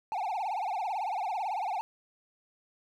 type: tone with vibrato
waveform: triangle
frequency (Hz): 800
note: G5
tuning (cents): +35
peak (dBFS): -28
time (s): 0.12-1.81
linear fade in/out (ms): 0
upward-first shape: triangle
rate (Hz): 18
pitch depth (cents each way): 240
effects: none